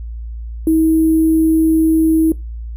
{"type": "tone with sample-and-hold", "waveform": "sine", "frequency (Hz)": 320, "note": "D#4", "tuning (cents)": 49, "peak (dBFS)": -9, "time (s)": [0.67, 2.32], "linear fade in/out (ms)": 2, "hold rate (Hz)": 11025, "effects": ["noise-tail reverb RT60 0.2 s tail -20 dB re dry", "added 57 Hz sine -24 dBFS peak until 2.76 s"]}